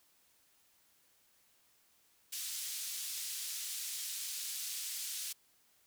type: band-pass noise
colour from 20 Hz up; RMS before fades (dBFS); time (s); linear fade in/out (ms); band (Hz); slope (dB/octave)
white; -41; 2.32-5.33; 10; 3400 to 11000; 12
effects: white hiss -70 dBFS RMS until 5.86 s